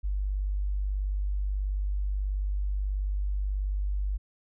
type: tone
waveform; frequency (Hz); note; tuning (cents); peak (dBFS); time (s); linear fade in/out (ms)
sine; 49.23; G1; +8; -26; 0.03-4.18; 20
effects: none